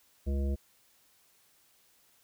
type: harmonic tone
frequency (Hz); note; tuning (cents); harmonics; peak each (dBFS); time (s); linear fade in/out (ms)
69.1; C#2; -5; 1 / 3 / 5 / 7 / 9; -28 / -38 / -42 / -45 / -47; 0.26-0.56; 20
effects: white hiss -66 dBFS RMS until 2.23 s